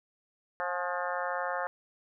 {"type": "harmonic tone with a mistuned harmonic", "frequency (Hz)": 178.4, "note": "F3", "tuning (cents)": 37, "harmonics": [3, 4, 5, 6, 7, 8, 9, 10], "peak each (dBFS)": [-36, -37, -38, -39, -39, -40, -41, -41], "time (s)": [0.6, 1.67], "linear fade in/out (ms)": 0, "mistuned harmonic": 5, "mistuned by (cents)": -53, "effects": []}